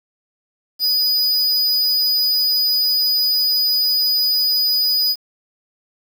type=tone; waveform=square; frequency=4953 Hz; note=D#8; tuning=9 cents flat; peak=-15 dBFS; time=0.79-5.16 s; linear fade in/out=50 ms; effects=7-bit